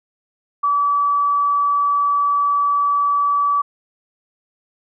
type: tone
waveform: sine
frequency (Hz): 1149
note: D6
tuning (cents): -38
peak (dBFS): -14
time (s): 0.63-3.62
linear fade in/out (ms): 10
effects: none